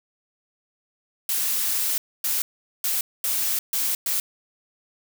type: noise bursts at uneven times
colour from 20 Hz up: blue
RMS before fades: -24 dBFS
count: 6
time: 1.29-1.98 / 2.24-2.42 / 2.84-3.01 / 3.24-3.59 / 3.73-3.95 / 4.06-4.2 s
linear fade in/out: 2 ms
effects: none